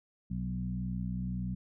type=harmonic tone with a mistuned harmonic; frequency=61.74 Hz; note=B1; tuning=in tune; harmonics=1 / 2 / 3 / 4; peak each=-39 / -38 / -35 / -46 dBFS; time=0.3-1.55 s; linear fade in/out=10 ms; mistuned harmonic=2; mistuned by=+19 cents; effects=none